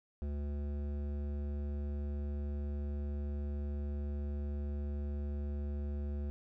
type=tone with hard clipping; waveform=triangle; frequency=72.2 Hz; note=D2; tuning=29 cents flat; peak=-37 dBFS; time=0.22-6.3 s; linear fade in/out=0 ms; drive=17 dB; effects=none